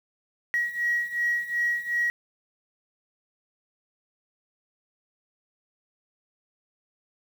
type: beating tone pair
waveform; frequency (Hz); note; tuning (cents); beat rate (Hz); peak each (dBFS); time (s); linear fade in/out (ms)
sine; 1906 / 1908.7; A#6 / A#6; +38 / +40; 2.7; -28 / -25; 0.54-2.1; 0
effects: tanh soft clip ceiling -17 dBFS + 8-bit